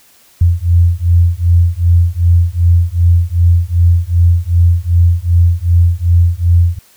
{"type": "beating tone pair", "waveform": "sine", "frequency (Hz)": [85, 87.6], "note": ["F2", "F2"], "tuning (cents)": [-46, 6], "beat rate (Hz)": 2.6, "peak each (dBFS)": -10, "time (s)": [0.41, 6.79], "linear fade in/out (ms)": 5, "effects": ["white hiss -47 dBFS RMS until 6.96 s"]}